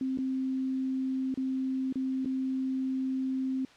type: tone with dropouts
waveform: sine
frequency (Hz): 262.5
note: C4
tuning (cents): +6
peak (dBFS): -28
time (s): 0.01-3.65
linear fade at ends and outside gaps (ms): 2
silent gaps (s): 0.175-0.186 / 1.342-1.374 / 1.926-1.956 / 2.248-2.257
effects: white hiss -56 dBFS RMS until 3.76 s + low-pass 4000 Hz 12 dB/octave